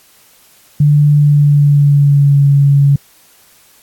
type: tone with pitch glide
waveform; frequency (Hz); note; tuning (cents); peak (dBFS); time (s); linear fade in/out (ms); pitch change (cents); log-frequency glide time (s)
sine; 147 to 140.85; D3 to C#3; +2 to +28; -5; 0.8-2.96; 5; -74; 1.12-2.45
effects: white hiss -47 dBFS RMS until 3.82 s + AAC 64 kbps